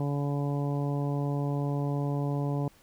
harmonic tone, 142.7 Hz, D3, 49 cents flat, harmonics 1 / 2 / 3 / 4 / 5 / 6 / 7, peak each -28 / -34 / -38 / -40 / -42 / -44 / -45 dBFS, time 0-2.68 s, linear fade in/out 2 ms, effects pink hiss -60 dBFS RMS until 2.82 s

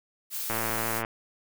blue noise, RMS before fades -33 dBFS, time 0.3-1.03 s, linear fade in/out 50 ms
click train, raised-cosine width 0.5 ms, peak -15 dBFS, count 63, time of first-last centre 0.5-1.049 s, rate 113 Hz
effects none

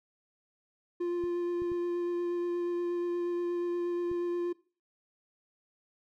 triangle tone with vibrato, 349 Hz, F4, 1 cent flat, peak -27 dBFS, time 1-4.53 s, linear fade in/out 10 ms, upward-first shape sine, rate 8.4 Hz, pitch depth 10 cents each way
clicks, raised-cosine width 5 ms, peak -35 dBFS, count 4, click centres 1.239 / 1.62 / 1.718 / 4.115 s
effects noise-tail reverb RT60 0.4 s tail -21 dB re dry

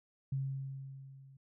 sine tone with level ramp, 135.4 Hz, C#3, 40 cents flat, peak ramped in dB -31 to -55 dBFS, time 0.32-1.37 s, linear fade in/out 5 ms, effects none

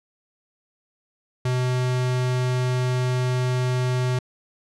square tone, 126.3 Hz, B2, 39 cents sharp, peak -21 dBFS, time 1.45-4.19 s, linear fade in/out 5 ms, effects low-pass 8000 Hz 12 dB/octave

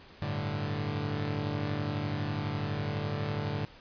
sawtooth chord, G suspended second, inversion none, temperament equal, 98 / 110 / 146.83 Hz, G2 / A2 / D3, 0 / 0 / 0 cents, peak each -32 / -32 / -30 dBFS, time 0.22-3.65 s, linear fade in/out 0 ms, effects pink hiss -53 dBFS RMS until 3.8 s + resampled to 11025 Hz

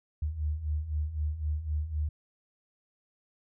sine beating tone pair, 73.42 / 77.32 Hz, D2 / D#2, 0 / -10 cents, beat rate 3.9 Hz, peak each -35 / -30 dBFS, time 0.22-2.09 s, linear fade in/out 5 ms, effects none

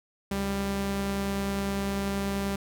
sawtooth tone pair together, 69.3 / 197.72 Hz, C#2 / G3, 0 / +15 cents, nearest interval octave + tritone, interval 1815 cents, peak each -32 / -24 dBFS, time 0.31-2.56 s, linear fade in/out 5 ms, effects none

